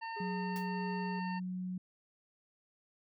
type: harmonic tone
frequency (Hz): 908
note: A#5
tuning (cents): -46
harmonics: 1 / 2 / 3 / 5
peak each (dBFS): -40 / -46 / -50 / -54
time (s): 0.01-1.4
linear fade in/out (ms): 20
type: tone with tremolo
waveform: triangle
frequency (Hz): 415.3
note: G#4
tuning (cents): 0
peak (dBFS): -40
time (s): 0.16-1.2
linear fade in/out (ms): 10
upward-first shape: triangle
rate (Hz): 1.7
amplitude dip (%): 40
type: tone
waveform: sine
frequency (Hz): 183.3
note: F#3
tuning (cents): -16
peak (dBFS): -36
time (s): 0.2-1.78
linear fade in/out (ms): 5
type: noise with exponential decay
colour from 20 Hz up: white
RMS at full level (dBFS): -46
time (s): 0.56-0.7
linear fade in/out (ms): 0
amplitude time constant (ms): 29
effects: none